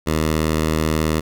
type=tone; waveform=10% pulse; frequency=78.5 Hz; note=D#2; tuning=16 cents sharp; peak=-9 dBFS; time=0.06-1.21 s; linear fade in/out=20 ms; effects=none